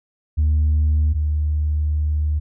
sine tone pair in turn, 76.1 / 75.57 Hz, D#2 / D#2, -38 / -50 cents, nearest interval unison, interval 12 cents, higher first, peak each -12 / -16 dBFS, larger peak first, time 0.37-1.14 / 1.14-2.4 s, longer second, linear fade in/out 20 ms, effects tanh soft clip ceiling -12 dBFS

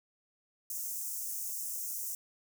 white high-pass noise, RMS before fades -38 dBFS, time 0.7-2.15 s, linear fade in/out 2 ms, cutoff 5900 Hz, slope 48 dB/octave, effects none

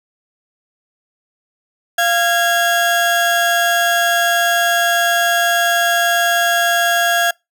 35% pulse tone pair together, 691.6 / 1645 Hz, F5 / G#6, -17 / -17 cents, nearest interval octave + minor third, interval 1500 cents, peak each -14 dBFS, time 1.98-7.31 s, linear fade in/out 5 ms, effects noise-tail reverb RT60 0.2 s tail -25 dB re dry

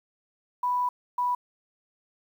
sine tone pair in turn, 987.8 / 983.8 Hz, B5 / B5, 0 / -7 cents, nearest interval unison, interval 7 cents, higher first, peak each -23 dBFS, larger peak neither, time 0.63-0.89 / 1.18-1.35 s, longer first, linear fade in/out 5 ms, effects 9-bit

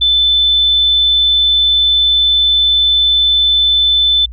sine tone, 3520 Hz, A7, in tune, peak -8 dBFS, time 0.01-4.26 s, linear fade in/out 10 ms, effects added 59 Hz sine -26 dBFS peak until 4.32 s

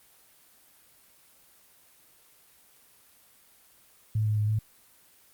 sine tone with pitch steps, 108.2 / 106.7 / 105.5 / 108.3 Hz, A2 / G#2 / G#2 / A2, -29 / +47 / +28 / -27 cents, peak -23 dBFS, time 4.15-4.59 s, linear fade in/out 5 ms, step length 110 ms, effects white hiss -59 dBFS RMS until 5.33 s + Opus 24 kbps

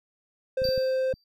triangle tone, 522 Hz, C5, 4 cents flat, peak -21 dBFS, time 0.57-1.13 s, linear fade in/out 5 ms
clicks, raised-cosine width 5 ms, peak -25 dBFS, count 5, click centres 0.619 / 0.653 / 0.689 / 0.778 / 1.139 s
triangle tone with exponential decay, 4663 Hz, D8, 13 cents flat, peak -26 dBFS, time 0.64-1.24 s, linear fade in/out 2 ms, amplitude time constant 130 ms
effects none

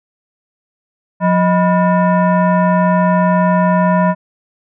sine tone with frequency modulation, 179 Hz, F3, 43 cents sharp, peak -9 dBFS, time 1.2-4.15 s, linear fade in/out 50 ms, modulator 805 Hz, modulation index 1.1, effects none

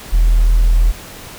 sine tone, 40.76 Hz, E1, 19 cents flat, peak -6 dBFS, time 0.12-0.92 s, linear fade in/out 20 ms, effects tanh soft clip ceiling -5 dBFS + pink hiss -34 dBFS RMS until 1.38 s

